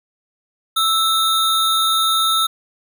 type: tone pair together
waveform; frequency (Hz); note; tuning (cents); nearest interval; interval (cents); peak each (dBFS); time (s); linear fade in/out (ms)
square; 1318.5 / 3680; E6 / A#7; 0 / -23; octave + tritone; 1777; -18; 0.76-2.47; 10
effects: none